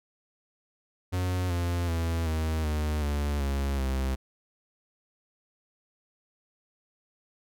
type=tone with pitch steps; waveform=45% pulse; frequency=91 / 86.94 / 83.06 / 79.36 / 75.82 / 72.44 / 69.2 / 66.12 Hz; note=F#2 / F2 / E2 / D#2 / D#2 / D2 / C#2 / C2; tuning=-28 / -7 / +14 / +35 / -44 / -23 / -2 / +19 cents; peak=-26 dBFS; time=1.12-4.16 s; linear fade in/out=20 ms; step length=380 ms; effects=none

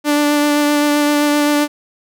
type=tone with vibrato; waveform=sawtooth; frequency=293.7 Hz; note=D4; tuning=in tune; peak=-8 dBFS; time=0.04-1.68 s; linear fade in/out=50 ms; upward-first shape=sine; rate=7.7 Hz; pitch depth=12 cents each way; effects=none

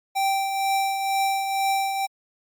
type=tone with tremolo; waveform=square; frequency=781 Hz; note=G5; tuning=7 cents flat; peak=-20 dBFS; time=0.15-2.07 s; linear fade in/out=20 ms; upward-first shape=triangle; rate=2.1 Hz; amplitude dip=50%; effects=Opus 48 kbps

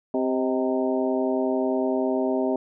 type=harmonic tone with a mistuned harmonic; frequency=130.81 Hz; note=C3; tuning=in tune; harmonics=2 / 3 / 4 / 5 / 6 / 7; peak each=-25 / -26 / -33 / -27 / -36 / -36 dBFS; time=0.14-2.56 s; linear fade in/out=2 ms; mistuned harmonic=5; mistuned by=-59 cents; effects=none

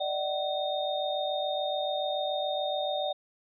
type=tone cluster; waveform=sine; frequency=590 / 637 / 756 / 3674 Hz; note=D5 / D#5 / F#5 / A#7; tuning=+8 / +41 / +37 / -26 cents; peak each=-31 / -38 / -33 / -35 dBFS; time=0-3.13 s; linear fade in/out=10 ms; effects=none

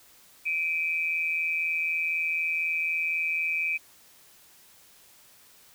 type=tone pair together; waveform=sine; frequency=2343 / 2507 Hz; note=D7 / D#7; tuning=-5 / +12 cents; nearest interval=minor second; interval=117 cents; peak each=-28 dBFS; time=0.45-3.78 s; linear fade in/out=20 ms; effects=white hiss -56 dBFS RMS until 5.74 s

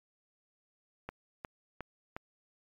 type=click train; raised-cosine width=0.5 ms; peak=-24 dBFS; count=4; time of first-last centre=1.09-2.165 s; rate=2.79 Hz; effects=MP3 96 kbps

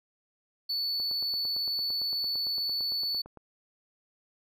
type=tone; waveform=triangle; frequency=4459 Hz; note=C#8; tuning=9 cents sharp; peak=-27 dBFS; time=0.69-3.22 s; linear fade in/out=10 ms
type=click train; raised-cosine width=1 ms; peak=-33 dBFS; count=22; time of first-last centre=1-3.373 s; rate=8.85 Hz
effects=none

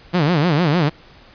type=tone with vibrato; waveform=sawtooth; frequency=161.1 Hz; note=E3; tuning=39 cents flat; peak=-10 dBFS; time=0.13-0.9 s; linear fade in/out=20 ms; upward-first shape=sine; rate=6.6 Hz; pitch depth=220 cents each way; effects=pink hiss -46 dBFS RMS until 1.34 s + resampled to 11025 Hz

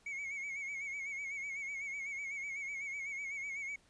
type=tone with vibrato; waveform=triangle; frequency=2217 Hz; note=C#7; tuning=in tune; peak=-37 dBFS; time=0.06-3.76 s; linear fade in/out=5 ms; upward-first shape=sine; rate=8 Hz; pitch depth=64 cents each way; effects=pink hiss -68 dBFS RMS until 3.89 s + resampled to 22050 Hz

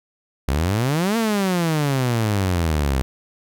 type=exponential two-way sweep; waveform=sawtooth; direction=up then down; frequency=63.4 to 233.1 to 63.4 Hz; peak=-14 dBFS; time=0.48-3.02 s; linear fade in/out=0 ms; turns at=1.17 s; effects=none

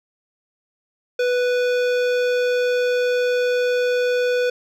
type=tone with hard clipping; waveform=sine; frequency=493.9 Hz; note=B4; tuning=in tune; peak=-19 dBFS; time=1.19-4.5 s; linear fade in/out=5 ms; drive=16 dB; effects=none

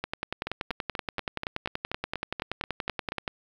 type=two click trains; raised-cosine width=0.3 ms; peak=-15 / -13 dBFS; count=12 / 35; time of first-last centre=0.47-3.121 / 0.04-3.278 s; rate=4.15 / 10.5 Hz; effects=low-pass 5000 Hz 12 dB/octave + 8-bit

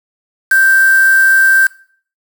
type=tone with quantisation; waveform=sine; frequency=1568 Hz; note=G6; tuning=in tune; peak=-6 dBFS; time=0.51-1.67 s; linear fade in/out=5 ms; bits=3; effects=noise-tail reverb RT60 0.5 s tail -21 dB re dry

